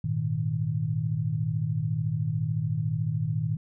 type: chord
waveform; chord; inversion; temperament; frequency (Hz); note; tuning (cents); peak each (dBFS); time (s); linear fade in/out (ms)
sine; Ab suspended second; none; equal with one note detuned; 103.83 / 117.62 / 155.56; Ab2 / Bb2 / Eb3; 0 / +16 / 0; -32 / -29 / -28; 0.04-3.57; 5
effects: none